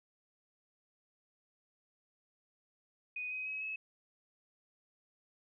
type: tone with pitch steps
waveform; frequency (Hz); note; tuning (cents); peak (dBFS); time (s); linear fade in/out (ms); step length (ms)
sine; 2489 / 2519 / 2550 / 2581; D#7 / D#7 / D#7 / E7; 0 / +21 / +42 / -37; -37; 3.16-3.76; 5; 150
effects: none